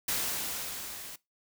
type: noise with level ramp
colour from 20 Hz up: white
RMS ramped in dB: -30 to -44 dBFS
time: 0.08-1.16 s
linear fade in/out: 5 ms
effects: noise-tail reverb RT60 0.2 s tail -21 dB re dry